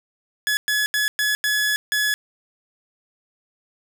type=tone bursts at uneven times; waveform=sawtooth; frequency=1699 Hz; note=G#6; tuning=39 cents sharp; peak=-15 dBFS; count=6; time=0.47-0.57 / 0.68-0.86 / 0.94-1.08 / 1.19-1.35 / 1.44-1.76 / 1.92-2.14 s; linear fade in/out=0 ms; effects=none